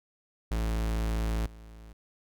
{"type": "tone with level steps", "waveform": "45% pulse", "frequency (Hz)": 55, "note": "A1", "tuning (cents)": 0, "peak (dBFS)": [-27, -46], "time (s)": [0.51, 1.93], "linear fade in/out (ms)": 5, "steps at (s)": 1.46, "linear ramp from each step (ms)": 2, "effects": []}